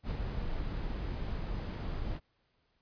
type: noise with ADSR envelope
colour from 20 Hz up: brown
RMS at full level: -32 dBFS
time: 0.03-2.2 s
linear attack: 77 ms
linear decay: 16 ms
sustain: -4 dB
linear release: 47 ms
effects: pink hiss -75 dBFS RMS until 2.81 s + resampled to 11025 Hz